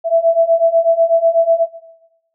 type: beating tone pair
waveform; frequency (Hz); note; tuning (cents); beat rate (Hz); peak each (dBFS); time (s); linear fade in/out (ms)
sine; 659 / 667.1; E5 / E5; -1 / +20; 8.1; -12; 0.04-1.67; 50
effects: noise-tail reverb RT60 0.9 s tail -17 dB re dry